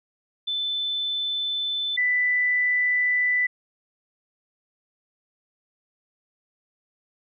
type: tone pair in turn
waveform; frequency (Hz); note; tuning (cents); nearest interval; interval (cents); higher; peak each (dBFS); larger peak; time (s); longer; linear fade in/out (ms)
sine; 3520 / 1986.4; A7 / B6; 0 / +9; minor seventh; 991; first; -24 / -19; second; 0.47-1.97 / 1.97-3.47; neither; 10
effects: none